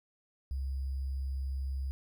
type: tone with sample-and-hold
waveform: sine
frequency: 67 Hz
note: C2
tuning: 42 cents sharp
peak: -32 dBFS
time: 0.51-1.91 s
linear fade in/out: 0 ms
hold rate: 4900 Hz
effects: none